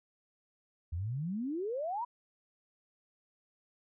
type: exponential sweep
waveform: sine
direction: up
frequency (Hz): 78 to 1002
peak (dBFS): -33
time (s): 0.92-2.05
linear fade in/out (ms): 10
effects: none